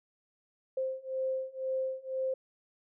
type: beating tone pair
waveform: sine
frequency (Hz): 523.3 / 525.3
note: C5 / C5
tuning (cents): 0 / +7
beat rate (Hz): 2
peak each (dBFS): -35 / -34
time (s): 0.77-2.34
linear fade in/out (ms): 5
effects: none